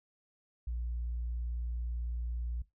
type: tone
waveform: sine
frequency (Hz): 59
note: A#1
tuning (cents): +22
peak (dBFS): -32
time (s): 0.67-2.62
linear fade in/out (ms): 5
effects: noise-tail reverb RT60 0.2 s tail -20 dB re dry + tanh soft clip ceiling -30 dBFS